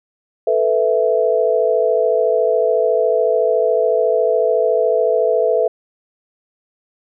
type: chord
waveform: sine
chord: A suspended second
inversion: none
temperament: equal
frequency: 440 / 493.9 / 659.3 Hz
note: A4 / B4 / E5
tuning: 0 / 0 / 0 cents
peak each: -17 dBFS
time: 0.47-5.68 s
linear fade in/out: 5 ms
effects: none